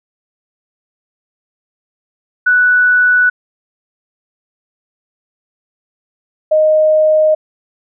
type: tone pair in turn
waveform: sine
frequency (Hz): 1481 / 620.5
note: F#6 / D#5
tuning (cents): +1 / -5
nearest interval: octave + minor third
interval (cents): 1506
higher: first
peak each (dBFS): -7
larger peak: neither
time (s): 2.46-3.3 / 6.51-7.35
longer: neither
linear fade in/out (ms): 10
effects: none